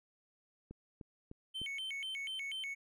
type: click train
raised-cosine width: 3 ms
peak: -35 dBFS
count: 4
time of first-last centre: 0.71-1.616 s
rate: 3.31 Hz
type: tone with vibrato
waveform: triangle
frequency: 2617 Hz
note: E7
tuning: 13 cents flat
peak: -37 dBFS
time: 1.54-2.75 s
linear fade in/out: 20 ms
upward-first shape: square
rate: 4.1 Hz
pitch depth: 290 cents each way
effects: none